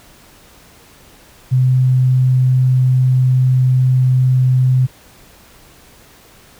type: tone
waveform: sine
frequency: 128.4 Hz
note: C3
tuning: 32 cents flat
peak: -9 dBFS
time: 1.51-4.87 s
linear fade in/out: 20 ms
effects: pink hiss -45 dBFS RMS until 6.59 s